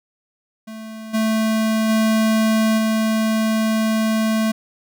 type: tone with level steps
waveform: square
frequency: 220 Hz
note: A3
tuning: in tune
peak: -32 / -17 / -15 / -17 dBFS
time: 0.67-4.52 s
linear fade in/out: 10 ms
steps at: 1.13 / 1.88 / 2.77 s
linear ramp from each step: 20 ms
effects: none